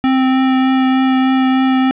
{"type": "tone with vibrato", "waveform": "square", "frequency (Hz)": 261.6, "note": "C4", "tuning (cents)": 0, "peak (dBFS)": -11, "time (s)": [0.04, 1.91], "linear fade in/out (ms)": 0, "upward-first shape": "triangle", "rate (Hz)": 3.3, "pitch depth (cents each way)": 11, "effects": ["resampled to 8000 Hz", "7-bit"]}